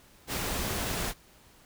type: noise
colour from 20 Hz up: pink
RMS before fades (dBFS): -32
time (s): 0.27-1.14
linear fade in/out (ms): 50
effects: pink hiss -58 dBFS RMS until 1.65 s